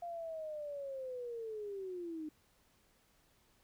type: linear sweep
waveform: sine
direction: down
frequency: 698.5 to 301.8 Hz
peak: -40 dBFS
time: 0.02-2.29 s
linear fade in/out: 5 ms
effects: pink hiss -71 dBFS RMS until 3.63 s